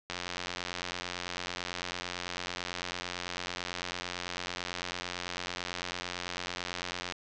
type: click train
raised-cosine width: 0.2 ms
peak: -17 dBFS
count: 626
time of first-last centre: 0.1-7.122 s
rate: 89 Hz
effects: low-pass 7000 Hz 12 dB/octave